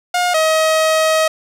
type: tone pair in turn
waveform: sawtooth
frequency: 714 / 633.9 Hz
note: F5 / D#5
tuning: +38 / +32 cents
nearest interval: major second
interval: 206 cents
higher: first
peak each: -10 / -8 dBFS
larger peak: second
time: 0.14-0.34 / 0.34-1.28 s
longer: second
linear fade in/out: 5 ms
effects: low-pass 11000 Hz 12 dB/octave + 8-bit